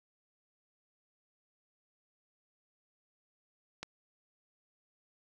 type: click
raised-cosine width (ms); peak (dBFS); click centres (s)
0.2; -22; 3.83
effects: none